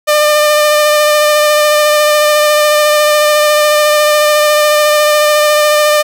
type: tone with vibrato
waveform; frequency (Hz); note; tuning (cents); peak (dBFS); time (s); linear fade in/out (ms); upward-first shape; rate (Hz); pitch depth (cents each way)
sawtooth; 600; D5; +37; -3; 0.07-6.03; 20; sine; 14; 14
effects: none